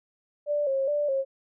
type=tone with vibrato; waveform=sine; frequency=563 Hz; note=C#5; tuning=27 cents sharp; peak=-23 dBFS; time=0.46-1.25 s; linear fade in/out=50 ms; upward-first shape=square; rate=2.4 Hz; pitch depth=73 cents each way; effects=none